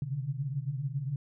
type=tone cluster; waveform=sine; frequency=128.9 / 139.5 / 146.8 Hz; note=C3 / C#3 / D3; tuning=-26 / +11 / 0 cents; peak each=-35 / -37 / -35 dBFS; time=0.02-1.16 s; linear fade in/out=2 ms; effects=none